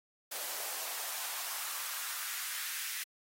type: noise with high-pass filter sweep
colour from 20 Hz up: white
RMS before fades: -39 dBFS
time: 0.31-3.04 s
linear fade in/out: 10 ms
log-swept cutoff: 520 to 1900 Hz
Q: 1.6
effects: AAC 48 kbps